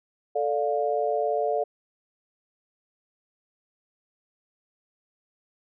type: chord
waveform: sine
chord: D minor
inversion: second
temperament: just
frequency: 440.5 / 587.3 / 704.8 Hz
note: A4 / D5 / F5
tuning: +2 / 0 / +16 cents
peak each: -27 dBFS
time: 0.35-1.64 s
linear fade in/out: 10 ms
effects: none